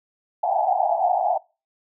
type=band-pass noise; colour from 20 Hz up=pink; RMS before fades=-21 dBFS; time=0.43-1.38 s; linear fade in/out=10 ms; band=660 to 850 Hz; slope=96 dB/octave; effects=noise-tail reverb RT60 0.3 s tail -23 dB re dry